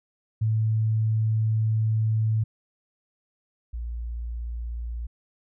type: tone pair in turn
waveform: sine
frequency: 110 / 58.27 Hz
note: A2 / A#1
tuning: 0 / 0 cents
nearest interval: major seventh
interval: 1100 cents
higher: first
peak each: -20 / -29 dBFS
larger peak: first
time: 0.41-2.44 / 3.73-5.07 s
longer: first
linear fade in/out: 10 ms
effects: none